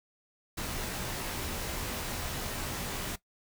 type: noise with comb filter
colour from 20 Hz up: pink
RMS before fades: -36 dBFS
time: 0.57-3.16 s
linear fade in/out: 10 ms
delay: 19 ms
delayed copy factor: -0.65
effects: noise-tail reverb RT60 0.1 s tail -17 dB re dry